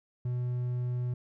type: tone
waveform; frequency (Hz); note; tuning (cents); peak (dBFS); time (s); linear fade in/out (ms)
triangle; 123.47; B2; 0; -27; 0.25-1.14; 5
effects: none